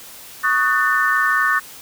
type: chord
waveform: sine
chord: D# half-diminished seventh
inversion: third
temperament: just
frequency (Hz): 1120.1 / 1244.5 / 1493.4 / 1792.1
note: C#6 / D#6 / F#6 / A6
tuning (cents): +18 / 0 / +16 / +31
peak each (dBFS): -21 / -22 / -20 / -18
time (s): 0.43-1.6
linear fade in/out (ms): 20
effects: white hiss -39 dBFS RMS until 1.81 s